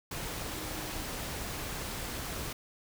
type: tone in noise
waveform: sine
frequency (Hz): 310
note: D#4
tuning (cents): -6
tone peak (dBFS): -46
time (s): 0.44-1.03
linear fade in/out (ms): 5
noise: pink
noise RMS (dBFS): -38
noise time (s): 0.11-2.53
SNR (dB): -11
effects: none